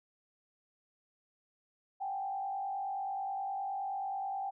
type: tone with frequency modulation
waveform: sine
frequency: 784 Hz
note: G5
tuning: in tune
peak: -34 dBFS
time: 2-4.51 s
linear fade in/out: 20 ms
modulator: 49.5 Hz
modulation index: 0.72
effects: none